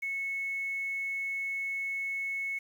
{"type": "tone with quantisation", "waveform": "sine", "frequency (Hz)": 2200, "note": "C#7", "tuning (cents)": -14, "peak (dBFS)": -31, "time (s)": [0.02, 2.59], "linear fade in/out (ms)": 10, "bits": 9, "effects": []}